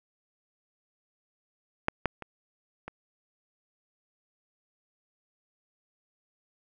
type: clicks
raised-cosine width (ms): 0.5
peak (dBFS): -9 / -10 / -24 / -23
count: 4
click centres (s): 1.884 / 2.057 / 2.223 / 2.88
effects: none